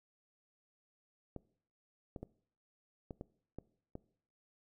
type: clicks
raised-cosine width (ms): 2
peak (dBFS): -30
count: 7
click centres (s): 1.363 / 2.162 / 2.23 / 3.108 / 3.211 / 3.586 / 3.954
effects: noise-tail reverb RT60 0.6 s tail -21 dB re dry